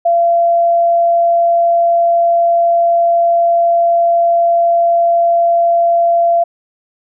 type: tone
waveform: sine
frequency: 683 Hz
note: F5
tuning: 39 cents flat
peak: -8 dBFS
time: 0.05-6.44 s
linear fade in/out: 10 ms
effects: none